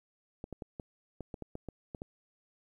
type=clicks; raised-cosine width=2 ms; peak=-27 dBFS; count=11; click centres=0.441 / 0.527 / 0.622 / 0.798 / 1.207 / 1.342 / 1.423 / 1.554 / 1.687 / 1.948 / 2.019 s; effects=11-bit